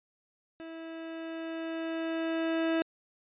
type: tone with level ramp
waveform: 30% pulse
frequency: 326.4 Hz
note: E4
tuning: 17 cents flat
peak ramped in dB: -39 to -23 dBFS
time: 0.6-2.82 s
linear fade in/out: 0 ms
effects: resampled to 8000 Hz